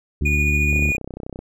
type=harmonic tone; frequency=73.42 Hz; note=D2; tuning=in tune; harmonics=1 / 2 / 3 / 4 / 5; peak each=-19 / -25 / -29 / -31 / -33 dBFS; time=0.21-0.91 s; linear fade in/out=5 ms
type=tone with tremolo; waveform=triangle; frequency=2451 Hz; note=D#7; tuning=27 cents flat; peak=-16 dBFS; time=0.25-0.97 s; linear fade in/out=10 ms; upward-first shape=triangle; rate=14 Hz; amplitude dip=35%
type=click train; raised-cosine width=2 ms; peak=-18 dBFS; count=22; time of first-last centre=0.73-1.39 s; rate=31.8 Hz
effects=none